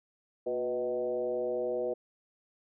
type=tone with frequency modulation; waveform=sine; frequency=493.9 Hz; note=B4; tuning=in tune; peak=-29 dBFS; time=0.46-1.94 s; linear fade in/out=10 ms; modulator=130 Hz; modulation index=1.1; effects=none